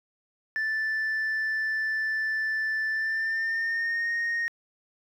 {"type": "tone with pitch glide", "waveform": "sine", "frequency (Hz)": [1760, 1858.2], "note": ["A6", "A#6"], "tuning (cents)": [0, -6], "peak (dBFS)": -23, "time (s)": [0.56, 4.48], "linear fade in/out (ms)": 0, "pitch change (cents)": 94, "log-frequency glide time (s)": [2.9, 4.11], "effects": ["tanh soft clip ceiling -24 dBFS", "10-bit"]}